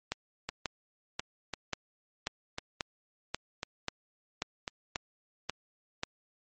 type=two click trains; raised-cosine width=0.2 ms; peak=-14 / -17 dBFS; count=12 / 5; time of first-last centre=0.12-6.034 / 0.49-4.678 s; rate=1.86 / 0.955 Hz; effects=MP3 32 kbps